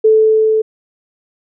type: tone with level ramp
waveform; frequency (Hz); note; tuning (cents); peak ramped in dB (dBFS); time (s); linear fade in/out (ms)
sine; 437.2; A4; -11; -5 to -10; 0.04-0.62; 10
effects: none